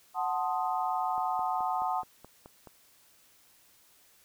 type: chord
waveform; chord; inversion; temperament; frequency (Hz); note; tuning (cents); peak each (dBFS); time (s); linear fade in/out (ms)
sine; F# diminished seventh; none; equal; 740 / 880 / 1046.5 / 1244.5; F#5 / A5 / C6 / Eb6; 0 / 0 / 0 / 0; -31 / -33 / -36 / -36; 0.14-2.04; 50
type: click train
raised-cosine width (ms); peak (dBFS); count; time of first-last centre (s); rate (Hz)
1; -33; 8; 1.18-2.673; 4.69
effects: white hiss -62 dBFS RMS until 4.24 s